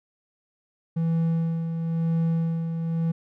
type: tone with tremolo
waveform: triangle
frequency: 164.81 Hz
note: E3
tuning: in tune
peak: -18 dBFS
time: 0.96-3.12 s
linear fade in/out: 10 ms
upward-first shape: sine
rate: 0.99 Hz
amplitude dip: 50%
effects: none